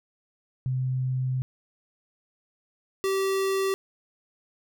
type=tone pair in turn; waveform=sine / square; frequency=129.1 / 386.9 Hz; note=C3 / G4; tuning=-23 / -23 cents; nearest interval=octave + perfect fifth; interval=1900 cents; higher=second; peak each=-24 dBFS; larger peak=neither; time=0.66-1.42 / 3.04-3.74 s; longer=first; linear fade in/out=0 ms; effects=none